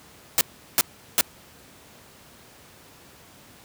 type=noise bursts; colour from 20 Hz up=white; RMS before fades=-18 dBFS; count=3; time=0.38-1.21 s; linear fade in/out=0 ms; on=30 ms; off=370 ms; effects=pink hiss -50 dBFS RMS until 3.64 s + high-pass 80 Hz 12 dB/octave